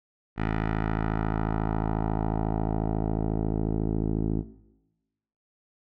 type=tone with low-pass filter sweep; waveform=10% pulse; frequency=54.1 Hz; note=A1; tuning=29 cents flat; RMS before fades=-27 dBFS; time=0.36-4.44 s; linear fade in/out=50 ms; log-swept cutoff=2000 to 340 Hz; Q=1.5; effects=noise-tail reverb RT60 1.0 s tail -17 dB re dry